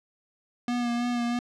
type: tone with vibrato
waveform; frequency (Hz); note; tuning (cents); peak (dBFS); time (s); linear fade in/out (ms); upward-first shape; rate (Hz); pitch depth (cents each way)
square; 240.4; B3; -46; -26; 0.68-1.39; 2; sine; 3.1; 24
effects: low-pass 6000 Hz 12 dB/octave